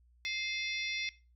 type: harmonic tone with a mistuned harmonic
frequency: 698.5 Hz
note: F5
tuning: in tune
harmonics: 3 / 4 / 5 / 6 / 7 / 8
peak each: -37 / -42 / -40 / -45 / -47 / -45 dBFS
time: 0.25-1.09 s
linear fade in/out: 0 ms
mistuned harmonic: 4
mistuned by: -140 cents
effects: noise-tail reverb RT60 0.3 s tail -18 dB re dry + added 60 Hz sine -62 dBFS peak until 1.35 s